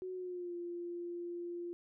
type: tone with pitch glide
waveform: sine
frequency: 370 to 347.2 Hz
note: F#4 to F4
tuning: 0 to -10 cents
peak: -39 dBFS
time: 0.02-1.73 s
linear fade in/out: 0 ms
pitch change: -110 cents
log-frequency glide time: 0.13-0.55 s
effects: none